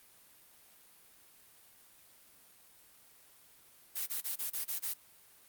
blue noise bursts, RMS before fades -36 dBFS, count 7, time 3.95-4.94 s, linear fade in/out 20 ms, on 120 ms, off 25 ms, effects white hiss -61 dBFS RMS until 5.48 s + Opus 32 kbps

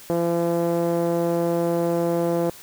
5% pulse tone with low-pass filter, 170 Hz, F3, 46 cents flat, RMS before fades -22 dBFS, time 0.1-2.5 s, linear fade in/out 0 ms, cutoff 490 Hz, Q 1.7, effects white hiss -44 dBFS RMS until 2.62 s

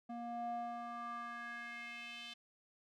square tone with band-pass filter sweep, 236.5 Hz, A#3, 25 cents sharp, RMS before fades -45 dBFS, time 0.09-2.34 s, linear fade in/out 10 ms, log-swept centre 500 to 3300 Hz, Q 3.6, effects none

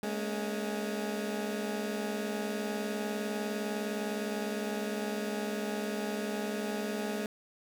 20% pulse tone cluster, 208.5 / 228.3 / 277 Hz, G#3 / A#3 / C#4, +7 / -36 / -1 cents, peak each -29 / -35 / -37 dBFS, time 0.03-7.26 s, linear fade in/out 2 ms, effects none

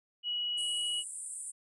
sine tone, 2919 Hz, F#7, 24 cents flat, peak -31 dBFS, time 0.23-1.04 s, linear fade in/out 50 ms
pink band-pass noise, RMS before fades -42 dBFS, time 0.57-1.52 s, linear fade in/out 20 ms, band 8100 to 9700 Hz, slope 96 dB/octave
effects none

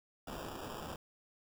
blue noise with sample-and-hold, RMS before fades -44 dBFS, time 0.27-0.96 s, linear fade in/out 5 ms, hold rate 2100 Hz, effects none

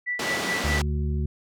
sine tone with tremolo, 1967 Hz, B6, 7 cents flat, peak -24 dBFS, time 0.06-0.81 s, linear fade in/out 20 ms, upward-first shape sine, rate 4.8 Hz, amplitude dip 80%
pink band-pass noise, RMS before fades -29 dBFS, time 0.19-0.82 s, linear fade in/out 5 ms, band 220 to 6600 Hz, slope 12 dB/octave
harmonic tone, 73.42 Hz, D2, in tune, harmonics 1 / 2 / 3 / 5, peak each -24 / -30 / -34 / -38 dBFS, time 0.64-1.26 s, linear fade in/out 5 ms
effects none

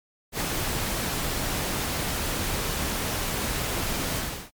pink noise with ADSR envelope, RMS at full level -26 dBFS, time 0.32-4.51 s, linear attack 84 ms, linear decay 13 ms, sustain -2 dB, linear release 340 ms, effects MP3 96 kbps

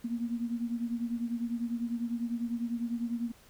sine beating tone pair, 233.1 / 243.1 Hz, A#3 / B3, 0 / -27 cents, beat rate 10 Hz, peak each -32 / -36 dBFS, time 0.04-3.32 s, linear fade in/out 10 ms, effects pink hiss -59 dBFS RMS until 3.49 s

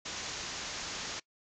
white low-pass noise, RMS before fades -40 dBFS, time 0.05-1.2 s, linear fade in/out 10 ms, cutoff 7100 Hz, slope 96 dB/octave, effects noise-tail reverb RT60 0.1 s tail -22 dB re dry

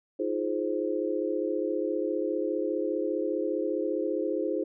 sine chord, F minor seventh, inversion third, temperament just, 314.3 / 349.2 / 419.1 / 523.8 Hz, Eb4 / F4 / Ab4 / C5, +18 / 0 / +16 / +2 cents, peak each -32 dBFS, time 0.19-4.64 s, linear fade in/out 10 ms, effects none

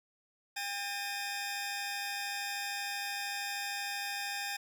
20% pulse tone cluster, 803 / 1807 / 2502 Hz, G5 / A6 / D#7, +41 / +46 / +9 cents, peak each -34 / -36 / -36 dBFS, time 0.56-4.57 s, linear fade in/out 10 ms, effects none

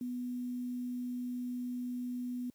sine tone with quantisation, 246.9 Hz, B3, in tune, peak -35 dBFS, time 0.01-2.5 s, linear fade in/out 2 ms, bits 10, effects white hiss -75 dBFS RMS until 2.54 s + high-pass 80 Hz 12 dB/octave

